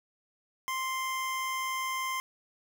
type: tone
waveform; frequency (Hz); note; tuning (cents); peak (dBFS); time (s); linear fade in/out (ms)
25% pulse; 1046.5; C6; 0; -27; 0.68-2.2; 0
effects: none